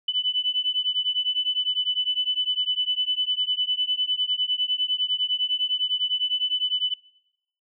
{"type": "beating tone pair", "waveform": "sine", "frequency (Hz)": [2993, 3002.9], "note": ["F#7", "F#7"], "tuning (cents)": [19, 25], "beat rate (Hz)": 9.9, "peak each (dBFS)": -25, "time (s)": [0.08, 6.94], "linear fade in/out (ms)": 5, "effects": ["noise-tail reverb RT60 0.9 s tail -26 dB re dry"]}